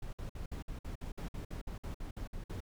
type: noise bursts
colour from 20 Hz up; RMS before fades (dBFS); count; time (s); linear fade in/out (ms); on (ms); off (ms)
brown; -41; 16; 0.02-2.605; 5; 110; 55
effects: none